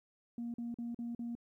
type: tone bursts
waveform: sine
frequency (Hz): 235.9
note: A#3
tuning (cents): +21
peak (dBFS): -36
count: 5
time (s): 0.38-1.352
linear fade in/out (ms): 2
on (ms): 160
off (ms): 43
effects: tanh soft clip ceiling -34 dBFS + 13-bit